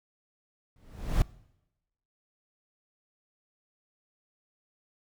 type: noise with exponential growth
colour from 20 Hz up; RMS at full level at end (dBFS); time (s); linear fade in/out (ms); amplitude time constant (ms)
brown; -22; 0.76-1.22; 1; 100
effects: noise-tail reverb RT60 0.9 s tail -22 dB re dry